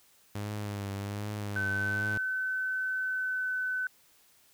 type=tone with vibrato; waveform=sawtooth; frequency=102 Hz; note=G#2; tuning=31 cents flat; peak=-30 dBFS; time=0.35-2.18 s; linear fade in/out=5 ms; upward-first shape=triangle; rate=1.3 Hz; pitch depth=59 cents each way
type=tone with pitch glide; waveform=sine; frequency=1520 to 1510.4 Hz; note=F#6 to F#6; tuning=+46 to +35 cents; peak=-29 dBFS; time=1.56-3.87 s; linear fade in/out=2 ms; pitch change=-11 cents; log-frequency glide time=2.97-3.54 s
effects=white hiss -63 dBFS RMS until 4.53 s